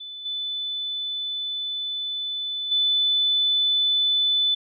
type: tone with level steps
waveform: sine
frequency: 3500 Hz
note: A7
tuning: 10 cents flat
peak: -34 / -26 / -18 dBFS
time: 0-4.55 s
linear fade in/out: 10 ms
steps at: 0.25 / 2.71 s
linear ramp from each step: 10 ms
effects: none